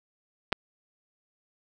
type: clicks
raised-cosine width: 0.3 ms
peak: -16 / -7 dBFS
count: 2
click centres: 0.522 / 0.527 s
effects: none